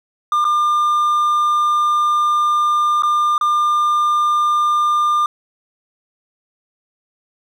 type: tone with dropouts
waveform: triangle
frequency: 1200 Hz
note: D6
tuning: 37 cents sharp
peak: -11 dBFS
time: 0.32-5.26 s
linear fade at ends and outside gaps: 2 ms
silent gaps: 0.444-0.45 / 3.023-3.033 / 3.38-3.411 s
effects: none